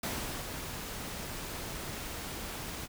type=noise with ADSR envelope; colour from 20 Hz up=pink; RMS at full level=-35 dBFS; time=0.03-2.88 s; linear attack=4 ms; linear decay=420 ms; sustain=-5 dB; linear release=40 ms; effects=none